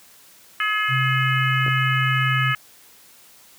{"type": "harmonic tone", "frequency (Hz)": 424.5, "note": "G#4", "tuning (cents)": 38, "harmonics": [3, 4, 5, 6, 7], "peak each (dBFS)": [-24, -24, -26, -30, -29], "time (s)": [0.6, 2.55], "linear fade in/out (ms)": 2}
{"type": "tone", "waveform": "sine", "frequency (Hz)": 131.2, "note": "C3", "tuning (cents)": 5, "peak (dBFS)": -20, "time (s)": [0.88, 2.55], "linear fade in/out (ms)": 50}
{"type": "clicks", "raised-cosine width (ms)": 2, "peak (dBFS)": -19, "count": 2, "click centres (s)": [1.664, 1.681]}
{"effects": ["white hiss -50 dBFS RMS until 3.58 s", "high-pass 80 Hz 12 dB/octave"]}